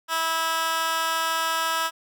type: tone with high-pass filter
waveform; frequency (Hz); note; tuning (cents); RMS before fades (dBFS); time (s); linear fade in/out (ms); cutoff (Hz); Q
15% pulse; 326; E4; -19; -25; 0.08-1.91; 50; 1300; 1.3
effects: none